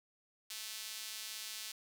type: tone with high-pass filter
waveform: sawtooth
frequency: 217.9 Hz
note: A3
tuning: 17 cents flat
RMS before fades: -45 dBFS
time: 0.5-1.72 s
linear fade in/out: 5 ms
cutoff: 3800 Hz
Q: 0.98
effects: none